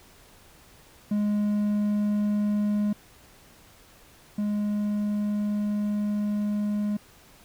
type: tone pair in turn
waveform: triangle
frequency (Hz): 207.7 / 207.7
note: G#3 / G#3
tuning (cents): 0 / 0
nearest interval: unison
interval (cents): 0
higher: neither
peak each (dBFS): -20 / -22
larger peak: first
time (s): 1.11-2.93 / 4.38-6.97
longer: second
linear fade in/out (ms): 5
effects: pink hiss -54 dBFS RMS until 7.44 s